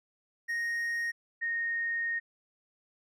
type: tone pair in turn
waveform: triangle / sine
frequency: 1864.7 / 1854.3 Hz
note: A#6 / A#6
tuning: 0 / -10 cents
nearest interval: unison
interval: 10 cents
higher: first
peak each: -28 / -29 dBFS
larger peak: first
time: 0.48-1.12 / 1.41-2.2 s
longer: second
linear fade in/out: 20 ms
effects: none